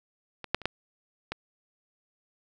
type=clicks; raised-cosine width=0.3 ms; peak=-22 / -7 / -27 / -10 / -16 dBFS; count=5; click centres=0.443 / 0.546 / 0.617 / 0.656 / 1.32 s; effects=none